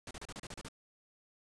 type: noise bursts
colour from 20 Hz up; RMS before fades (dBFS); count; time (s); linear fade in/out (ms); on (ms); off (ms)
pink; -45; 9; 0.07-0.685; 2; 39; 33
effects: resampled to 22050 Hz